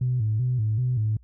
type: tone with vibrato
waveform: sine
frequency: 116.54 Hz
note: A#2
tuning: in tune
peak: -20 dBFS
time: 0.01-1.17 s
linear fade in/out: 5 ms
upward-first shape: square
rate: 2.6 Hz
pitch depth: 130 cents each way
effects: tanh soft clip ceiling -16 dBFS + added 60 Hz sine -50 dBFS peak until 1.23 s